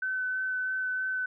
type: tone with vibrato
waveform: sine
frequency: 1517 Hz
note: F#6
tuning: 43 cents sharp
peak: -28 dBFS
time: 0.02-1.26 s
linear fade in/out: 5 ms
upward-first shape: sine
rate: 3.1 Hz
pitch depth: 10 cents each way
effects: none